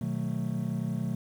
triangle chord, B dominant seventh, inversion none, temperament just, 123.47 / 154.34 / 185.21 / 222.2 Hz, B2 / D#3 / F#3 / A3, 0 / -14 / +2 / +17 cents, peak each -32 dBFS, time 0.01-1.15 s, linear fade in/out 5 ms, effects tanh soft clip ceiling -17 dBFS + 9-bit

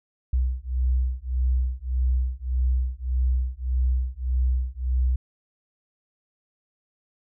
sine beating tone pair, 62.3 / 64 Hz, B1 / C2, +16 / -38 cents, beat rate 1.7 Hz, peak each -24 dBFS, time 0.33-5.16 s, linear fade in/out 5 ms, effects none

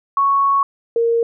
sine tone pair in turn, 1108.7 / 464 Hz, C#6 / A#4, 0 / -8 cents, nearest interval octave + minor third, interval 1508 cents, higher first, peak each -12 / -13 dBFS, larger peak first, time 0.17-0.63 / 0.96-1.23 s, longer first, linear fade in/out 2 ms, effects none

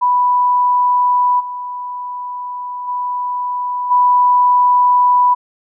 sine tone with level steps, 987.8 Hz, B5, in tune, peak -10 / -22 / -17 / -8 dBFS, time 0.01-5.35 s, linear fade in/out 20 ms, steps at 1.39 / 2.87 / 3.9 s, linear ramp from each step 20 ms, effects none

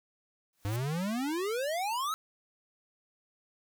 white noise with exponential growth, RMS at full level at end -42 dBFS, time 0.53-0.76 s, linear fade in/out 1 ms, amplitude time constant 50 ms
square exponential sweep, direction up, 97.7 to 1323 Hz, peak -31 dBFS, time 0.65-2.14 s, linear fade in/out 0 ms
effects none

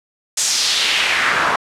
pink noise with band-pass filter sweep, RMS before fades -17 dBFS, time 0.37-1.56 s, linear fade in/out 5 ms, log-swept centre 7200 to 1100 Hz, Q 2, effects low-pass 11000 Hz 12 dB/octave

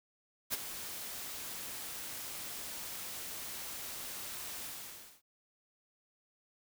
white noise with ADSR envelope, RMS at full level -32 dBFS, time 0.5-5.22 s, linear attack 37 ms, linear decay 19 ms, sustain -11 dB, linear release 580 ms, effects none

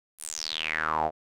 sawtooth tone with band-pass filter sweep, 78.6 Hz, D#2, 18 cents sharp, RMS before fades -30 dBFS, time 0.18-1.11 s, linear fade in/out 50 ms, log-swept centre 11000 to 630 Hz, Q 6.7, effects none

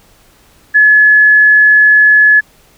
sine tone, 1707 Hz, G#6, 47 cents sharp, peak -3 dBFS, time 0.74-2.41 s, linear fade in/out 20 ms, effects pink hiss -47 dBFS RMS until 2.77 s

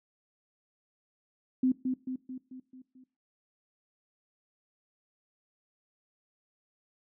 sine tone with echo, 257.4 Hz, C4, 28 cents flat, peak -22 dBFS, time 1.63-1.72 s, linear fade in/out 5 ms, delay 220 ms, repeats 6, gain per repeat -5 dB, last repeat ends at 3.04 s, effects noise-tail reverb RT60 0.4 s tail -20 dB re dry

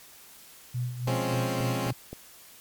sine tone with tremolo, 123.47 Hz, B2, in tune, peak -26 dBFS, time 0.74-1.93 s, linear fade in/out 10 ms, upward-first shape sine, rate 3.5 Hz, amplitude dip 65%
15% pulse chord, Db major seventh, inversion first, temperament equal, 174.61 / 207.7 / 261.6 / 277.2 Hz, F3 / Ab3 / C4 / Db4, 0 / 0 / 0 / 0 cents, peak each -28 / -28 / -26 / -28 dBFS, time 1.07-1.91 s, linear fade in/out 5 ms
click train, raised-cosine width 2 ms, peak -24 dBFS, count 5, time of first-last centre 1.08-2.13 s, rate 3.81 Hz
effects white hiss -51 dBFS RMS until 2.6 s + MP3 96 kbps

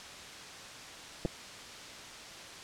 clicks, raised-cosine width 2 ms, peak -19 dBFS, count 2, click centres 1.251 / 1.257 s, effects white hiss -46 dBFS RMS until 2.63 s + low-pass 6000 Hz 12 dB/octave

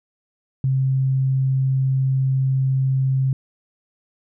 sine tone, 132.9 Hz, C3, 27 cents sharp, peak -16 dBFS, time 0.64-3.33 s, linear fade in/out 2 ms, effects none

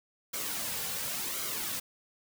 white noise with flanger, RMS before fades -35 dBFS, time 0.33-1.8 s, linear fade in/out 10 ms, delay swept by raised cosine 1.1 to 3.2 ms, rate 0.92 Hz, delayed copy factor -0.6, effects none

